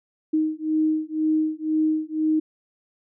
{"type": "beating tone pair", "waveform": "sine", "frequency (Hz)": [311.1, 313.1], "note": ["D#4", "D#4"], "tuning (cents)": [0, 11], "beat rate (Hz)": 2, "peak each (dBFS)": -23, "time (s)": [0.33, 2.4], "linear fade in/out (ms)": 10, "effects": []}